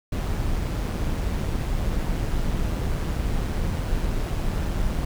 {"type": "noise with amplitude modulation", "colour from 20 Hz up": "brown", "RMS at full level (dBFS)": -23, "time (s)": [0.12, 5.05], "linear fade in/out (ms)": 5, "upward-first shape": "sine", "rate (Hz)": 157, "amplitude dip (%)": 40, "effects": []}